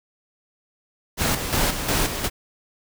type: noise with tremolo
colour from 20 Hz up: pink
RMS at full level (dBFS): -21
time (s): 1.17-2.3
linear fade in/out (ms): 50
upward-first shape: square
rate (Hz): 2.8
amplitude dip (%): 55
effects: none